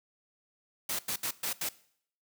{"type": "noise bursts at uneven times", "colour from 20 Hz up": "white", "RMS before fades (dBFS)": -33, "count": 5, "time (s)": [[0.89, 0.99], [1.08, 1.16], [1.23, 1.31], [1.43, 1.53], [1.61, 1.69]], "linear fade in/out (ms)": 5, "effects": ["noise-tail reverb RT60 0.6 s tail -19 dB re dry", "high-pass 100 Hz 12 dB/octave"]}